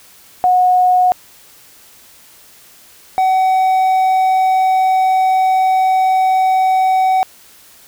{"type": "tone pair in turn", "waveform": ["sine", "triangle"], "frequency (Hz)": [730, 754], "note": ["F#5", "F#5"], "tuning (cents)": [-24, 32], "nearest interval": "minor second", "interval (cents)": 56, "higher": "second", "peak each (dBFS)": -8, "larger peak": "neither", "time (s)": [[0.44, 1.12], [3.18, 7.23]], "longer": "second", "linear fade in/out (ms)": 0, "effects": ["white hiss -44 dBFS RMS until 7.87 s"]}